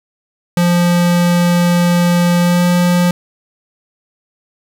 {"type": "tone with pitch glide", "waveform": "square", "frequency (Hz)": [174.61, 176.43], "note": ["F3", "F3"], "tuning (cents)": [0, 18], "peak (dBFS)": -10, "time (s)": [0.57, 3.11], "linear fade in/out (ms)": 2, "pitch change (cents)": 18, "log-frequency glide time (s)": [2.41, 2.64], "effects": ["7-bit"]}